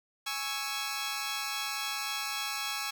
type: chord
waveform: 10% pulse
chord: C# minor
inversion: second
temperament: equal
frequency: 830.6 / 1108.7 / 1318.5 Hz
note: G#5 / C#6 / E6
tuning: 0 / 0 / 0 cents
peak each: -29 dBFS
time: 0.26-2.91 s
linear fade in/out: 10 ms
effects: none